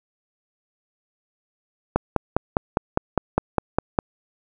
click train, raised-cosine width 1 ms, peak -3 dBFS, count 11, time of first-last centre 1.96-3.988 s, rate 4.93 Hz, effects none

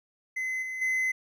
triangle tone with level steps, 2042 Hz, C7, 43 cents flat, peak -27 / -31 / -23 dBFS, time 0.36-1.12 s, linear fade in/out 10 ms, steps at 0.62 / 0.81 s, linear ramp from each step 10 ms, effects none

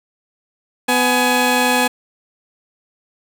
15% pulse tone pair together, 250 / 841 Hz, B3 / G#5, +21 / +22 cents, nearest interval octave + major sixth, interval 2101 cents, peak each -10 dBFS, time 0.88-1.88 s, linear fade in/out 10 ms, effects none

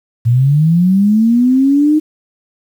sine linear sweep, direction up, 113.1 to 311.1 Hz, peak -7 dBFS, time 0.25-2 s, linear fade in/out 20 ms, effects 7-bit

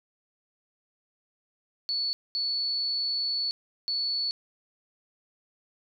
sine tone bursts at uneven times, 4435 Hz, C#8, in tune, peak -26 dBFS, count 3, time 1.89-2.13 / 2.35-3.51 / 3.88-4.31 s, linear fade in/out 0 ms, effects none

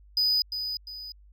triangle tone with echo, 4978 Hz, D#8, in tune, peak -20 dBFS, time 0.17-0.42 s, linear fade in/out 2 ms, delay 350 ms, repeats 2, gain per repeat -8 dB, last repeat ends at 1.12 s, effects added 50 Hz sine -51 dBFS peak until 1.32 s

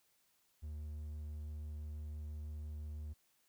triangle tone, 75.5 Hz, D2, 48 cents sharp, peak -40 dBFS, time 0.62-3.14 s, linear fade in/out 20 ms, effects white hiss -75 dBFS RMS until 3.48 s

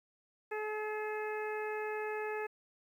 harmonic tone with a mistuned harmonic, 427.5 Hz, A4, 50 cents flat, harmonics 1 / 2 / 3 / 4 / 5 / 6, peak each -37 / -42 / -48 / -44 / -49 / -48 dBFS, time 0.51-2.47 s, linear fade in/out 10 ms, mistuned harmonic 5, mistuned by -25 cents, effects 11-bit

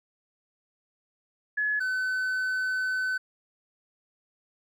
sine / triangle tone pair in turn, 1700 / 1514.5 Hz, G#6 / F#6, +40 / +40 cents, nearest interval major second, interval 200 cents, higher first, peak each -24 dBFS, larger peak neither, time 1.57-1.8 / 1.8-3.18 s, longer second, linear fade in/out 10 ms, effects none

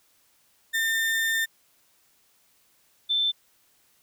35% pulse / sine tone pair in turn, 1805 / 3542 Hz, A6 / A7, +44 / +11 cents, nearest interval octave, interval 1167 cents, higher second, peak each -21 dBFS, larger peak neither, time 0.73-1.46 / 3.09-3.32 s, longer first, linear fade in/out 20 ms, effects white hiss -64 dBFS RMS until 4.02 s

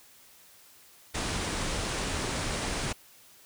pink low-pass noise, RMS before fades -32 dBFS, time 1.14-2.93 s, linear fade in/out 10 ms, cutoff 9900 Hz, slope 96 dB/octave, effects white hiss -56 dBFS RMS until 3.45 s

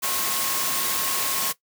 sine tone in noise, 1082 Hz, C#6, 42 cents flat, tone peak -34 dBFS, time 0.02-1.53 s, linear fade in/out 20 ms, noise white, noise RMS -25 dBFS, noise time 0.02-1.53 s, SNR -12 dB, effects noise-tail reverb RT60 0.1 s tail -17 dB re dry + high-pass 150 Hz 12 dB/octave

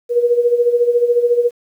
sine tone with tremolo, 480 Hz, B4, 49 cents flat, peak -8 dBFS, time 0.09-1.51 s, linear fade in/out 50 ms, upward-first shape sine, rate 14 Hz, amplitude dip 70%, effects 8-bit

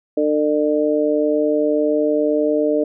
harmonic tone, 150.3 Hz, D3, 40 cents sharp, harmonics 2 / 3 / 4, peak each -19 / -19 / -19 dBFS, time 0.17-2.84 s, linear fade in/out 5 ms, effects none

